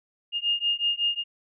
sine beating tone pair, 2830 / 2835.4 Hz, F7 / F7, +22 / +26 cents, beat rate 5.4 Hz, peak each -26 dBFS, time 0.32-1.24 s, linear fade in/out 50 ms, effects none

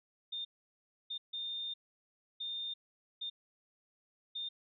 sine tone bursts at uneven times, 3628 Hz, A#7, 48 cents flat, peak -37 dBFS, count 6, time 0.32-0.45 / 1.1-1.18 / 1.33-1.74 / 2.4-2.74 / 3.21-3.3 / 4.35-4.49 s, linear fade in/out 10 ms, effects none

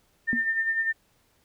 sine tone with tremolo, 1804 Hz, A6, 43 cents sharp, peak -21 dBFS, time 0.27-0.93 s, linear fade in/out 20 ms, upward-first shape sine, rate 10 Hz, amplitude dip 55%
sine tone with exponential decay, 238.6 Hz, A#3, 41 cents sharp, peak -21 dBFS, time 0.33-0.45 s, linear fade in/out 0 ms, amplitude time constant 25 ms
effects pink hiss -66 dBFS RMS until 1.44 s

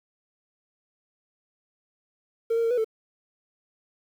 triangle tone with pitch steps, 457.1 / 462.1 / 457.5 / 491.8 / 442.9 Hz, A#4 / A#4 / A#4 / B4 / A4, -34 / -15 / -32 / -7 / +11 cents, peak -18 dBFS, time 2.5-2.845 s, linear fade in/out 10 ms, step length 69 ms, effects tanh soft clip ceiling -17 dBFS + 9-bit

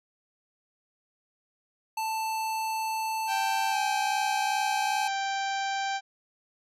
square tone with pitch glide, 883 to 846.5 Hz, A5 to G#5, +6 to +33 cents, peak -29 dBFS, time 1.97-5.08 s, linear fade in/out 5 ms, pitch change -73 cents, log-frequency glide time 3.7-3.77 s
harmonic tone, 784 Hz, G5, in tune, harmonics 1 / 2 / 3 / 4 / 5 / 6 / 7 / 8 / 9, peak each -29 / -35 / -39 / -41 / -43 / -45 / -46 / -47 / -48 dBFS, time 3.27-6.01 s, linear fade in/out 50 ms
effects resampled to 32000 Hz

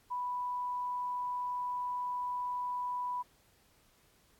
sine tone, 987.8 Hz, B5, in tune, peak -33 dBFS, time 0.1-3.23 s, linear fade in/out 20 ms, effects pink hiss -67 dBFS RMS until 4.39 s + AAC 64 kbps

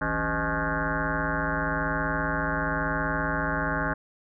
sine tone with frequency modulation, 852 Hz, G#5, 44 cents sharp, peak -24 dBFS, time 0.01-3.94 s, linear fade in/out 10 ms, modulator 115 Hz, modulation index 7.1, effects none

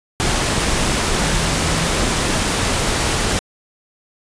sine tone in noise, 165.1 Hz, E3, 3 cents sharp, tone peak -25 dBFS, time 1.16-1.87 s, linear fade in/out 0 ms, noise pink, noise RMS -18 dBFS, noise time 0.2-3.39 s, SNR -10 dB, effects resampled to 22050 Hz

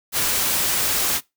white noise, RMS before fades -21 dBFS, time 0.12-1.21 s, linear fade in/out 50 ms, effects noise-tail reverb RT60 0.2 s tail -22 dB re dry

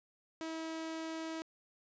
sawtooth tone, 322.7 Hz, E4, 37 cents flat, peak -35 dBFS, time 0.41-1.42 s, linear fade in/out 0 ms, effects resampled to 16000 Hz + 11-bit

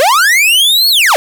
45% pulse linear two-way sweep, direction up then down, 503 to 4435 to 503 Hz, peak -6 dBFS, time 0-1.16 s, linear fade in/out 0 ms, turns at 0.89 s, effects none

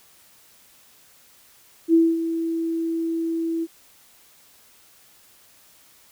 sine tone with ADSR envelope, 329.6 Hz, E4, in tune, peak -11 dBFS, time 1.88-3.67 s, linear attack 57 ms, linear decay 230 ms, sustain -11 dB, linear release 40 ms, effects white hiss -54 dBFS RMS until 6.11 s

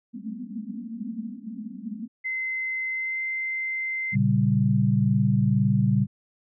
white band-pass noise, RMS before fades -35 dBFS, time 0.13-2.08 s, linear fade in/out 20 ms, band 200 to 250 Hz, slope 96 dB/octave
sine tone with pitch glide, 2060 to 2077 Hz, C7 to C7, -28 to -13 cents, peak -26 dBFS, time 2.24-4.16 s, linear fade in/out 20 ms, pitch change +15 cents, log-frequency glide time 2.9-3.22 s
sine chord, G diminished, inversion first, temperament equal, 116.54 / 138.59 / 196 Hz, Bb2 / Db3 / G3, 0 / 0 / 0 cents, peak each -23 / -23 / -22 dBFS, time 4.12-6.07 s, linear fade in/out 50 ms
effects none

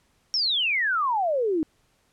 sine exponential sweep, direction down, 5588 to 298.9 Hz, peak -21 dBFS, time 0.34-1.63 s, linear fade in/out 0 ms, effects pink hiss -66 dBFS RMS until 2.12 s + low-pass 11000 Hz 12 dB/octave

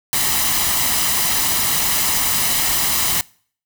white noise with comb filter, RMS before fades -18 dBFS, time 0.13-3.21 s, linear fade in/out 0 ms, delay 1 ms, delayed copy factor +0.5, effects noise-tail reverb RT60 0.5 s tail -24 dB re dry

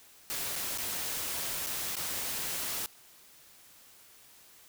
white noise with dropouts, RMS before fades -35 dBFS, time 0.3-2.86 s, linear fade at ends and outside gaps 0 ms, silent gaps 0.556-0.561 / 0.776-0.784 / 1.663-1.669 / 1.955-1.967 s, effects white hiss -57 dBFS RMS until 4.68 s

